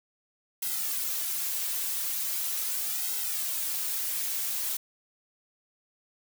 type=noise with flanger; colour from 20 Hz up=blue; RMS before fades=-31 dBFS; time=0.62-4.77 s; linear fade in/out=5 ms; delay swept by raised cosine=1.7 to 4.8 ms; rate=0.4 Hz; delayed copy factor=-1; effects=none